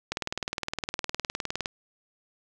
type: click train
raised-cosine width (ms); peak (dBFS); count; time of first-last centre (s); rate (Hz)
0.2; -12; 31; 0.12-1.658; 19.5
effects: none